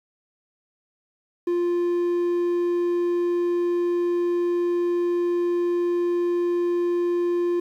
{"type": "tone", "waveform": "triangle", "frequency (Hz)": 349.2, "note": "F4", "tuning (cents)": 0, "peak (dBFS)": -18, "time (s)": [1.47, 7.6], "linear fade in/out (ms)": 5, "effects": ["9-bit"]}